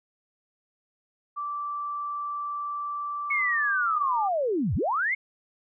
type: tone with pitch glide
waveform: sine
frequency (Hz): 1167 to 1190.1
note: D6 to D6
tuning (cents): -11 to +23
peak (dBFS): -29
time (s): 1.36-4.29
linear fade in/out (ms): 20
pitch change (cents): +34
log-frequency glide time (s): 3.21-4.16
type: linear two-way sweep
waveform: sine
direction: down then up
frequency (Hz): 2218 to 65.41 to 2218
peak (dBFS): -23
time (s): 3.3-5.15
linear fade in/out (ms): 10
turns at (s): 4.75
effects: none